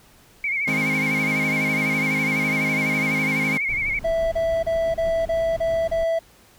sine tone with vibrato, 2217 Hz, C#7, in tune, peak -21 dBFS, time 0.44-3.99 s, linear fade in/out 2 ms, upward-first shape triangle, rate 12 Hz, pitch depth 96 cents each way
40% pulse chord, Ab major, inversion second, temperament equal, 155.56 / 207.7 / 261.6 Hz, Eb3 / Ab3 / C4, 0 / 0 / 0 cents, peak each -28 / -28 / -26 dBFS, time 0.67-3.58 s, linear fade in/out 10 ms
brown noise with tremolo, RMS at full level -34 dBFS, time 3.68-6.04 s, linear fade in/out 10 ms, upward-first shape triangle, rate 6 Hz, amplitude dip 30%
triangle tone bursts, 659.3 Hz, E5, in tune, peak -17 dBFS, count 7, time 4.04-6.192 s, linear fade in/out 10 ms, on 280 ms, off 32 ms
effects pink hiss -53 dBFS RMS until 6.58 s

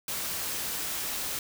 white noise, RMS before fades -33 dBFS, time 0.08-1.39 s, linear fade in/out 2 ms, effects none

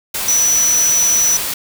sine tone in noise, 5930 Hz, F#8, 3 cents sharp, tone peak -11 dBFS, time 0.28-1.37 s, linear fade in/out 5 ms, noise white, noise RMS -21 dBFS, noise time 0.14-1.54 s, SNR +7 dB, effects none

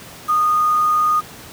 sine tone with quantisation, 1231 Hz, D#6, 19 cents flat, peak -13 dBFS, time 0.28-1.21 s, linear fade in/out 20 ms, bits 6, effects pink hiss -38 dBFS RMS until 1.52 s + high-pass 80 Hz 12 dB/octave

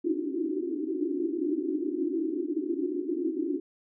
pink band-pass noise, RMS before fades -30 dBFS, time 0.04-3.6 s, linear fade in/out 10 ms, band 280 to 370 Hz, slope 96 dB/octave, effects none

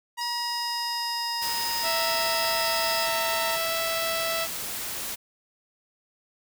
sawtooth tone with pitch glide, 953 to 917.9 Hz, A#5 to A#5, +38 to -27 cents, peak -26 dBFS, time 0.17-3.57 s, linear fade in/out 20 ms, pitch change -65 cents, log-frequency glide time 0.34-2.97 s
sine tone, 5040 Hz, D#8, 21 cents sharp, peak -30 dBFS, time 0.21-3.06 s, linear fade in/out 2 ms
white noise, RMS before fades -33 dBFS, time 1.41-5.16 s, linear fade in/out 20 ms
harmonic tone, 659.3 Hz, E5, in tune, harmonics 1 / 2 / 3 / 4 / 5 / 6 / 7 / 8, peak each -30 / -33 / -35 / -36 / -37 / -38 / -38 / -39 dBFS, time 1.82-4.48 s, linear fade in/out 50 ms
effects none

